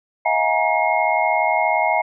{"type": "tone cluster", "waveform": "sine", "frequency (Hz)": [641, 718, 830, 942, 2149], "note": ["E5", "F5", "G#5", "A#5", "C7"], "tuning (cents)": [-49, 48, -1, 18, 46], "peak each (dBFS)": -22, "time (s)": [0.25, 2.02], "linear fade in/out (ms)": 10, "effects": []}